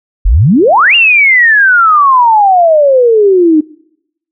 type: exponential two-way sweep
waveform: sine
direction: up then down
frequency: 38.89 to 2847 to 299.1 Hz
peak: -3 dBFS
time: 0.25-3.61 s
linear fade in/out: 10 ms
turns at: 0.95 s
effects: noise-tail reverb RT60 0.8 s tail -24 dB re dry